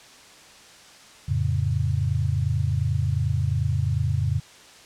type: chord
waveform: sine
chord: F augmented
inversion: none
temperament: equal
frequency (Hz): 87.31 / 110 / 138.59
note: F2 / A2 / C#3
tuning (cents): 0 / 0 / 0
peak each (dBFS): -25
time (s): 1.28-4.4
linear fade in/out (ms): 10
effects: white hiss -48 dBFS RMS until 4.85 s + low-pass 7000 Hz 12 dB/octave